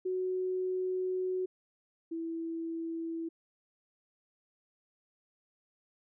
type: tone pair in turn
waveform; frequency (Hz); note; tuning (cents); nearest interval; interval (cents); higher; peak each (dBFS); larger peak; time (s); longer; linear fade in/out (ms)
sine; 370 / 329.5; F#4 / E4; 0 / -1; major second; 201; first; -30 / -34; first; 0.05-1.46 / 2.11-3.29; first; 10
effects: none